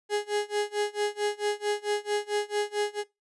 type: tone with tremolo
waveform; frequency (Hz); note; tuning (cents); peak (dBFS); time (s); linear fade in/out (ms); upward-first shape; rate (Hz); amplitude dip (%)
35% pulse; 415.3; G#4; 0; -22; 0.09-3.04; 50; sine; 4.5; 95
effects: noise-tail reverb RT60 0.2 s tail -21 dB re dry + resampled to 24000 Hz